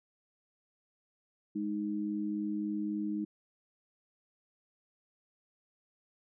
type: tone pair together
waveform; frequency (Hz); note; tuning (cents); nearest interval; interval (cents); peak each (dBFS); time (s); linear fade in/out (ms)
sine; 207.5 / 311.1; G#3 / D#4; -1 / 0; perfect fifth; 701; -35 / -34; 1.55-3.25; 10
effects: none